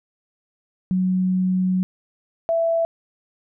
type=tone pair in turn; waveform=sine; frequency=185 / 663.9 Hz; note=F#3 / E5; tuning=0 / +12 cents; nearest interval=octave + minor seventh; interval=2212 cents; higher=second; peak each=-17 dBFS; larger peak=neither; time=0.91-1.83 / 2.49-2.85 s; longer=first; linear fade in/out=0 ms; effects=none